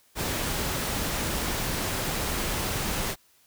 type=noise; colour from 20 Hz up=pink; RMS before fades=-29 dBFS; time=0.15-3.16 s; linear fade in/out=50 ms; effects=white hiss -62 dBFS RMS until 3.46 s